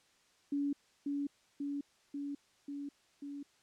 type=tone with echo; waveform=sine; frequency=284.3 Hz; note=C#4; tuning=44 cents sharp; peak=-31 dBFS; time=0.52-0.73 s; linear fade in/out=5 ms; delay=540 ms; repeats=5; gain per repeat=-2 dB; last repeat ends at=3.43 s; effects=white hiss -69 dBFS RMS until 3.62 s + low-pass 7000 Hz 12 dB/octave